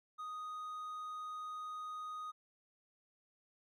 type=tone; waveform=triangle; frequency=1244.5 Hz; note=D#6; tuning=in tune; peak=-40 dBFS; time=0.18-2.32 s; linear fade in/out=20 ms; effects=none